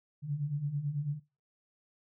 sine beating tone pair, 138.59 / 147.69 Hz, C#3 / D3, 0 / +10 cents, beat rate 9.1 Hz, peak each -37 / -32 dBFS, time 0.22-1.2 s, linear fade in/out 50 ms, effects noise-tail reverb RT60 0.3 s tail -20 dB re dry

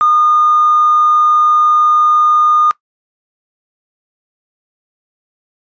triangle tone with tanh clipping, 1221 Hz, D#6, 33 cents flat, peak -7 dBFS, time 0.01-2.71 s, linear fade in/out 0 ms, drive 1 dB, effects noise-tail reverb RT60 0.1 s tail -19 dB re dry + resampled to 16000 Hz

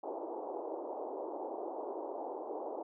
pink band-pass noise, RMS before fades -41 dBFS, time 0.03-2.83 s, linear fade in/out 10 ms, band 320 to 910 Hz, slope 48 dB/octave, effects none

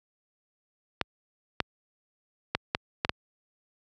clicks, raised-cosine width 0.3 ms, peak -8 dBFS, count 6, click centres 1.013 / 1.603 / 2.55 / 2.749 / 3.049 / 3.094 s, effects high-pass 60 Hz 12 dB/octave

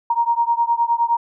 sine beating tone pair, 932.3 / 942 Hz, A#5 / A#5, 0 / +18 cents, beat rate 9.7 Hz, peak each -18 / -19 dBFS, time 0.1-1.17 s, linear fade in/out 5 ms, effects none

